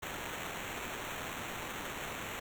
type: noise with sample-and-hold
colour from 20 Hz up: violet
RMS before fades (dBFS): -41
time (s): 0.02-2.4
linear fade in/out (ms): 10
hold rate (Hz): 4900
effects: none